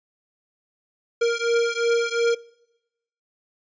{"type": "beating tone pair", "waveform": "square", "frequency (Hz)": [466.2, 469], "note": ["A#4", "A#4"], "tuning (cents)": [0, 11], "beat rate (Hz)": 2.8, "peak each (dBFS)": -23, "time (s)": [1.21, 2.35], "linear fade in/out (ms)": 10, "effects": ["noise-tail reverb RT60 0.9 s tail -23 dB re dry", "resampled to 16000 Hz"]}